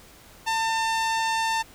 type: tone with low-pass filter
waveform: sawtooth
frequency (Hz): 898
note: A5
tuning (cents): +35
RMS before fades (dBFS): -25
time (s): 0.46-1.63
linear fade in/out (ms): 20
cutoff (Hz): 7700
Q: 0.8
effects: pink hiss -50 dBFS RMS until 1.74 s